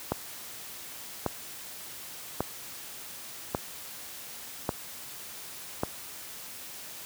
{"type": "click train", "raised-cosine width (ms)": 1, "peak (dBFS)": -12, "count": 6, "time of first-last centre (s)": [0.12, 5.834], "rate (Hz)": 0.875, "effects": ["white hiss -43 dBFS RMS until 7.05 s", "high-pass 60 Hz 12 dB/octave"]}